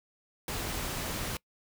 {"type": "noise", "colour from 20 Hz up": "pink", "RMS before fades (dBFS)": -35, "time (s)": [0.48, 1.37], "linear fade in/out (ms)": 2, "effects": ["noise-tail reverb RT60 0.1 s tail -24 dB re dry"]}